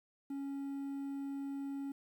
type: tone with quantisation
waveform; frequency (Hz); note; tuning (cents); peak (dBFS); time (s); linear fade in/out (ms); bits
triangle; 277.2; C#4; 0; -36; 0.3-1.92; 5; 11
effects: none